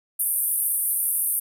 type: band-pass noise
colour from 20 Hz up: white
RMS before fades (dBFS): -24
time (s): 0.19-1.4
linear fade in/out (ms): 10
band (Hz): 9000 to 14000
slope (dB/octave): 96
effects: none